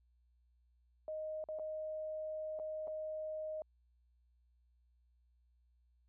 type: tone with dropouts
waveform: sine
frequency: 622.3 Hz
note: D#5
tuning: in tune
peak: -39 dBFS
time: 1.08-3.62 s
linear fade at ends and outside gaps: 1 ms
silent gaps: 1.44-1.487 / 1.588-1.595 / 2.59-2.597 / 2.873-2.879 s
effects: added 60 Hz sine -69 dBFS peak until 6.08 s